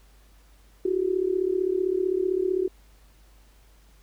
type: tone with amplitude modulation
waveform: sine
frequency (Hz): 371.5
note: F#4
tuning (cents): +7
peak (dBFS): -18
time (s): 0.85-2.68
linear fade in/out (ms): 5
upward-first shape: sine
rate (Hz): 35.6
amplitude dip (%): 85
effects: added 50 Hz sine -53 dBFS peak until 4.02 s + pink hiss -61 dBFS RMS until 4.02 s